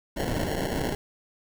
violet noise with sample-and-hold, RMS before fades -28 dBFS, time 0.16-0.95 s, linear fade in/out 5 ms, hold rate 1225 Hz, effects none

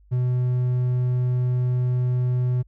triangle tone, 124.9 Hz, B2, 20 cents sharp, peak -17 dBFS, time 0.11-2.63 s, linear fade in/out 20 ms, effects added 50 Hz sine -51 dBFS peak until 2.67 s

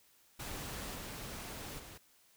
pink noise with level steps, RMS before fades -43 / -45 / -51 dBFS, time 0.39-1.98 s, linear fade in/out 10 ms, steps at 0.94 / 1.78 s, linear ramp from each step 20 ms, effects white hiss -67 dBFS RMS until 2.36 s

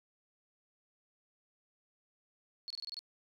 sine tone bursts, 4361 Hz, C#8, 29 cents flat, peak -39 dBFS, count 7, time 2.68-2.991 s, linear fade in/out 0 ms, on 23 ms, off 25 ms, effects none

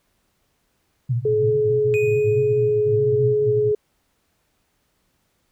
white band-pass noise, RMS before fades -26 dBFS, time 1.09-3.72 s, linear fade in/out 10 ms, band 110 to 130 Hz, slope 96 dB/octave
sine tone with pitch glide, 427.5 to 422.1 Hz, A4 to G#4, -50 to +28 cents, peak -16 dBFS, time 1.25-3.75 s, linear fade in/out 5 ms, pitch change -22 cents, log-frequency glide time 1.46-2.07 s
triangle tone with exponential decay, 2489 Hz, D#7, in tune, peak -23 dBFS, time 1.94-2.96 s, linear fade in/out 0 ms, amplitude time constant 220 ms
effects pink hiss -68 dBFS RMS until 5.51 s

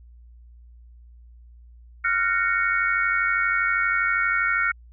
sine chord, Gb major seventh, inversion third, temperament just, 1387.5 / 1480 / 1850 / 2220 Hz, F6 / Gb6 / Bb6 / Db7, -12 / 0 / -14 / +2 cents, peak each -23 / -27 / -27 / -25 dBFS, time 2.04-4.72 s, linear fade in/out 10 ms, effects added 59 Hz sine -45 dBFS peak until 4.92 s

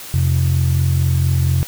sine tone pair together, 87.31 / 131.63 Hz, F2 / C3, 0 / +11 cents, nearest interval perfect fifth, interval 711 cents, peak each -14 dBFS, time 0.14-1.63 s, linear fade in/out 0 ms, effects tanh soft clip ceiling -8 dBFS + white hiss -33 dBFS RMS until 1.67 s

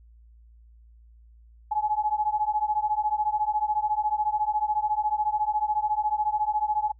sine beating tone pair, 841 / 855 Hz, G#5 / A5, +22 / -50 cents, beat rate 14 Hz, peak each -26 / -26 dBFS, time 1.71-6.92 s, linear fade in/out 10 ms, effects noise-tail reverb RT60 0.1 s tail -25 dB re dry + added 57 Hz sine -50 dBFS peak until 6.99 s

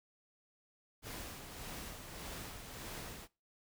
pink noise with tremolo, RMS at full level -45 dBFS, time 1.02-3.28 s, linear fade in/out 50 ms, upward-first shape sine, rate 1.7 Hz, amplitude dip 45%, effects noise-tail reverb RT60 0.3 s tail -23 dB re dry

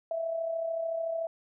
sine tone with amplitude modulation, 659.3 Hz, E5, in tune, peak -27 dBFS, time 0.11-1.27 s, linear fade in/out 2 ms, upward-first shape sine, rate 33.6 Hz, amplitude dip 50%, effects none

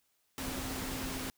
sine tone in noise, 261.6 Hz, C4, in tune, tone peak -41 dBFS, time 0.38-1.3 s, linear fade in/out 0 ms, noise pink, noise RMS -39 dBFS, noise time 0.38-1.3 s, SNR -5 dB, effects white hiss -75 dBFS RMS until 1.37 s

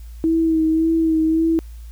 sine tone with vibrato, 322.2 Hz, E4, 39 cents flat, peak -14 dBFS, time 0.24-1.59 s, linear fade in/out 0 ms, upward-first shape sine, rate 1.8 Hz, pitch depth 28 cents each way, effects added 57 Hz sine -33 dBFS peak until 1.91 s + white hiss -54 dBFS RMS until 1.91 s

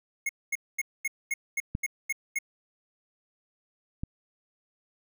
square tone bursts, 2165 Hz, C#7, 41 cents flat, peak -27 dBFS, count 9, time 0.26-2.388 s, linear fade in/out 5 ms, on 32 ms, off 230 ms
clicks, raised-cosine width 5 ms, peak -17 / -20 dBFS, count 2, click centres 1.751 / 4.035 s
effects none

